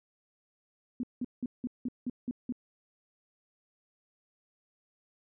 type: tone bursts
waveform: sine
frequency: 246.9 Hz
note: B3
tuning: in tune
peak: -30 dBFS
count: 8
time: 1-2.524 s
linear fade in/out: 2 ms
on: 33 ms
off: 180 ms
effects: none